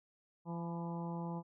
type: harmonic tone with a mistuned harmonic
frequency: 170 Hz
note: F3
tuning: 46 cents flat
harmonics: 1 / 2 / 3 / 4 / 5 / 6 / 7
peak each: -39 / -48 / -50 / -53 / -48 / -50 / -62 dBFS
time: 0.45-1.43 s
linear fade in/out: 50 ms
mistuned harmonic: 6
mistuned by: -38 cents
effects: none